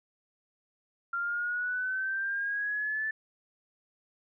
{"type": "exponential sweep", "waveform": "sine", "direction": "up", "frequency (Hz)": [1382, 1760], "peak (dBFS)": -29, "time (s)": [1.13, 3.11], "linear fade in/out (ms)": 5, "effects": []}